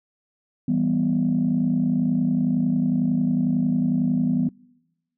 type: chord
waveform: sine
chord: E minor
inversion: none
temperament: equal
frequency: 164.81 / 196 / 246.9 Hz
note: E3 / G3 / B3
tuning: 0 / 0 / 0 cents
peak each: -24 / -24 / -20 dBFS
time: 0.68-4.49 s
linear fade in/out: 5 ms
effects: noise-tail reverb RT60 1.0 s tail -26 dB re dry + tanh soft clip ceiling -12 dBFS